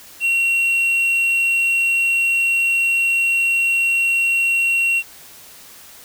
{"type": "tone", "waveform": "triangle", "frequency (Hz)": 2737, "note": "F7", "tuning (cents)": -36, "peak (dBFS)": -13, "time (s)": [0.2, 5.03], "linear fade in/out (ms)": 50, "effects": ["white hiss -42 dBFS RMS until 6.04 s"]}